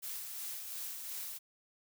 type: noise with tremolo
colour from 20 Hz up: blue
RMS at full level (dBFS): -41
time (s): 0.02-1.39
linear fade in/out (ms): 20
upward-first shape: sine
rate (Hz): 2.8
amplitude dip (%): 35
effects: none